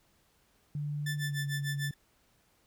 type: tone with pitch glide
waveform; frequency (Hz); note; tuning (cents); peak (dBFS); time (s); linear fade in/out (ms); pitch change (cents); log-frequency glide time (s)
sine; 146.83 to 141.34; D3 to C#3; 0 to +34; -32; 0.75-1.91; 2; -66; 1.16-1.4
type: tone with tremolo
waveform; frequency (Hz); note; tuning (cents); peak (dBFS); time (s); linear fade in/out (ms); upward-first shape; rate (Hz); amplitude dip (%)
sawtooth; 1760; A6; 0; -30; 1.06-1.94; 5; sine; 6.7; 95
effects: pink hiss -69 dBFS RMS until 2.66 s